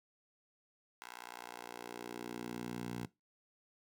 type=tone with high-pass filter sweep; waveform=10% pulse; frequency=59.7 Hz; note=A#1; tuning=42 cents sharp; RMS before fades=-45 dBFS; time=1.02-3.06 s; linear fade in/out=0 ms; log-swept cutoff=1100 to 140 Hz; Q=1.3; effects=noise-tail reverb RT60 0.2 s tail -19 dB re dry